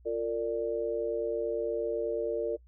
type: chord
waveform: sine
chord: Bb major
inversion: second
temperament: equal with one note detuned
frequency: 349.2 / 457.6 / 587.3 Hz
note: F4 / Bb4 / D5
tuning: 0 / -32 / 0 cents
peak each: -36 / -30 / -34 dBFS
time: 0.05-2.57 s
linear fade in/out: 20 ms
effects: noise-tail reverb RT60 0.1 s tail -23 dB re dry + added 60 Hz sine -54 dBFS peak until 2.67 s